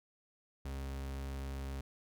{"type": "tone", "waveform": "40% pulse", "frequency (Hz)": 67.8, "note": "C#2", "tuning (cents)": -38, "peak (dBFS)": -38, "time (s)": [0.65, 1.81], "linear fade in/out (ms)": 5, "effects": []}